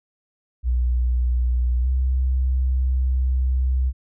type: tone with pitch glide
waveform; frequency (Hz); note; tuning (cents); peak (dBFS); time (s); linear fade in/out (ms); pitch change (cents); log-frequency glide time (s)
sine; 61.2 to 64.32; B1 to C2; -15 to -29; -17; 0.63-3.93; 50; +86; 1.81-1.88
effects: none